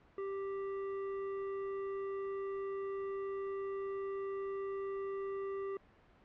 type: tone with hard clipping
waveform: sine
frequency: 392 Hz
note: G4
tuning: in tune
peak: -39 dBFS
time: 0.18-5.77 s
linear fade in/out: 2 ms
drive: 11 dB
effects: pink hiss -64 dBFS RMS until 6.24 s + low-pass 2000 Hz 12 dB/octave